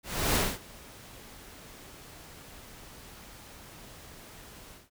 pink noise with ADSR envelope, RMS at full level -25 dBFS, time 0.03-4.9 s, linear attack 320 ms, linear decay 230 ms, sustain -24 dB, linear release 190 ms, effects none

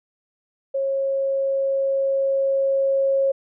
sine tone with level ramp, 544 Hz, C#5, 33 cents flat, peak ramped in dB -20 to -16 dBFS, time 0.74-3.32 s, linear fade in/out 10 ms, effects none

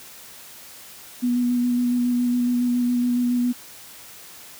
sine tone with vibrato, 244.3 Hz, B3, 19 cents flat, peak -18 dBFS, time 1.22-3.53 s, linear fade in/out 20 ms, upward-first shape square, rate 7.2 Hz, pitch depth 12 cents each way, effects white hiss -43 dBFS RMS until 4.59 s + high-pass 60 Hz 12 dB/octave

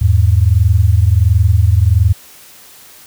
sine tone pair together, 82.41 / 103.83 Hz, E2 / G#2, 0 / 0 cents, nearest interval major third, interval 400 cents, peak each -10 dBFS, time 0.01-2.13 s, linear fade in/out 10 ms, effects white hiss -40 dBFS RMS until 3.06 s

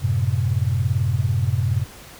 sine chord, F# diminished, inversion none, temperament equal, 92.5 / 110 / 130.81 Hz, F#2 / A2 / C3, 0 / 0 / 0 cents, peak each -22 dBFS, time 0-1.86 s, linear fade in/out 50 ms, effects pink hiss -42 dBFS RMS until 2.19 s

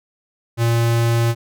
square tone, 116.54 Hz, A#2, in tune, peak -15 dBFS, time 0.57-1.35 s, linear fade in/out 50 ms, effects none

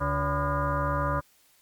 sine tone with frequency modulation, 571 Hz, D5, 49 cents flat, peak -24 dBFS, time 0-1.21 s, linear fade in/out 20 ms, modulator 214 Hz, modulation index 3.7, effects white hiss -62 dBFS RMS until 1.61 s + Opus 48 kbps

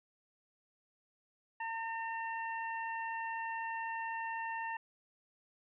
25% pulse tone, 908 Hz, A#5, 46 cents flat, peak -33 dBFS, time 1.6-4.77 s, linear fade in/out 5 ms, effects resampled to 8000 Hz

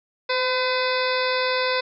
harmonic tone with a mistuned harmonic, 507 Hz, B4, 45 cents sharp, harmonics 1 / 2 / 3 / 4 / 5 / 7 / 8 / 9 / 10, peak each -24 / -27 / -29 / -30 / -31 / -32 / -33 / -34 / -34 dBFS, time 0.29-1.81 s, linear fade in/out 10 ms, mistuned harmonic 1, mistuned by +17 cents, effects none

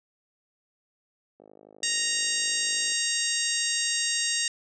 click train, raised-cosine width 2 ms, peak -32 dBFS, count 80, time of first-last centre 1.4-2.919 s, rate 52 Hz
harmonic tone, 933 Hz, A#5, 1 cent sharp, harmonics 2 / 3 / 4 / 5 / 6 / 7 / 8 / 9, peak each -33 / -33 / -33 / -33 / -33 / -33 / -33 / -33 dBFS, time 1.83-4.48 s, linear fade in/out 2 ms
blue noise with exponential growth, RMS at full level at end -45 dBFS, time 2.37-2.88 s, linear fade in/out 2 ms, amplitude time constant 110 ms
effects high-pass 400 Hz 12 dB/octave + resampled to 22050 Hz

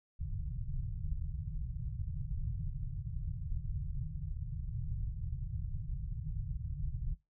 pink low-pass noise, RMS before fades -38 dBFS, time 0.19-7.15 s, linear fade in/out 20 ms, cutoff 160 Hz, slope 96 dB/octave, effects noise-tail reverb RT60 0.2 s tail -19 dB re dry

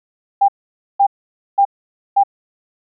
sine tone bursts, 797 Hz, G5, 28 cents sharp, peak -8 dBFS, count 4, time 0.41-2.236 s, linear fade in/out 10 ms, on 74 ms, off 510 ms, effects none

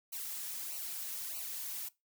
blue noise with flanger, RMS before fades -41 dBFS, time 0.12-1.89 s, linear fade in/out 10 ms, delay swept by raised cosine 0.57 to 3.87 ms, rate 1.6 Hz, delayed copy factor -0.85, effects noise-tail reverb RT60 0.2 s tail -20 dB re dry

